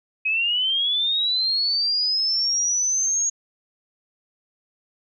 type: linear sweep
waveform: sine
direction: up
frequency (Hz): 2525 to 6645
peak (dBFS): -19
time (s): 0.25-3.3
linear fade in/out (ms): 10
effects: none